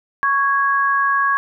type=tone pair together; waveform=sine; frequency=1113 / 1653.2 Hz; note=C#6 / G#6; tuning=+7 / -8 cents; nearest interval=perfect fifth; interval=685 cents; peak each=-16 / -18 dBFS; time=0.23-1.37 s; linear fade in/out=0 ms; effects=none